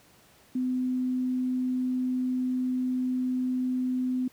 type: tone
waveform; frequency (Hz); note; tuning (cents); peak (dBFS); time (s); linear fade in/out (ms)
sine; 254.1; B3; +49; -25; 0.55-4.28; 5
effects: pink hiss -58 dBFS RMS until 4.32 s + high-pass 80 Hz 12 dB/octave